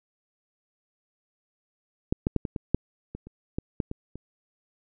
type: clicks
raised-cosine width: 3 ms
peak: -10 / -10 / -10 / -17 / -18 / -7 / -23 / -30 / -15 / -13 / -20 / -26 dBFS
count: 12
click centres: 2.125 / 2.269 / 2.363 / 2.452 / 2.562 / 2.746 / 3.15 / 3.27 / 3.585 / 3.802 / 3.914 / 4.156 s
effects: none